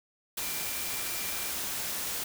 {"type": "tone in noise", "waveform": "sine", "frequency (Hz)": 2366, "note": "D7", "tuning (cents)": 12, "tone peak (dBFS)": -44, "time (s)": [0.41, 1.5], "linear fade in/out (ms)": 5, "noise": "white", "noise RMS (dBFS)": -34, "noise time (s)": [0.37, 2.24], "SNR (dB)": -13, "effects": []}